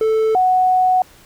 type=tone pair in turn; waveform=triangle / sine; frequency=440 / 740 Hz; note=A4 / F#5; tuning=0 / 0 cents; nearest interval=major sixth; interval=900 cents; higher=second; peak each=-11 dBFS; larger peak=neither; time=0.01-0.35 / 0.35-1.02 s; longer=second; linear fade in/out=2 ms; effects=pink hiss -47 dBFS RMS until 1.25 s